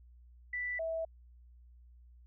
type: tone pair in turn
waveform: sine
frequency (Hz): 1975.5 / 651.9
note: B6 / E5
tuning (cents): 0 / -19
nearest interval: octave + perfect fifth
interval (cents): 1919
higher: first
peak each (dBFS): -34 / -33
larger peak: second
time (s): 0.53-0.79 / 0.79-1.05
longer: neither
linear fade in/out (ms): 5
effects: added 60 Hz sine -55 dBFS peak until 2.26 s